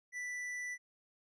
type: tone with hard clipping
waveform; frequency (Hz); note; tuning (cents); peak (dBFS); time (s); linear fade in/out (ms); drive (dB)
sine; 1976; B6; 0; -40; 0.12-0.78; 50; 8
effects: none

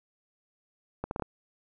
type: accelerating click train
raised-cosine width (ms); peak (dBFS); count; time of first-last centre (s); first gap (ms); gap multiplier
1; -18; 5; 1.04-1.223; 71; 0.71
effects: none

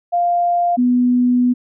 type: tone pair in turn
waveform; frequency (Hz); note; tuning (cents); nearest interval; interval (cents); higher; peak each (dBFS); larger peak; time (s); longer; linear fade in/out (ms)
sine; 698.5 / 247; F5 / B3; 0 / 0; octave + tritone; 1800; first; -13 / -11; second; 0.12-0.77 / 0.77-1.54; second; 20
effects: none

